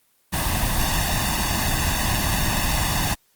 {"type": "noise with comb filter", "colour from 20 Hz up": "pink", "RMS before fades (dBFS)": -22, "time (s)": [0.32, 3.15], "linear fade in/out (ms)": 20, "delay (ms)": 1.1, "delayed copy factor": 0.75, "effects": ["white hiss -63 dBFS RMS until 3.35 s", "Opus 24 kbps"]}